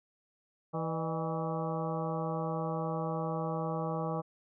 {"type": "harmonic tone with a mistuned harmonic", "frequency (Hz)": 162.7, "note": "E3", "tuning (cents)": -22, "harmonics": [1, 2, 3, 4, 5, 6, 7, 8], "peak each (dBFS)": [-35, -42, -38, -40, -40, -47, -41, -50], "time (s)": [0.73, 4.22], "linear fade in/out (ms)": 20, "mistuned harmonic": 4, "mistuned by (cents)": -93, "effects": []}